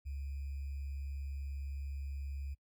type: tone with sample-and-hold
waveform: sine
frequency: 69.3 Hz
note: C#2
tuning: in tune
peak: -38 dBFS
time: 0.05-2.55 s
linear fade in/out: 20 ms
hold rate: 2450 Hz
effects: noise-tail reverb RT60 0.1 s tail -25 dB re dry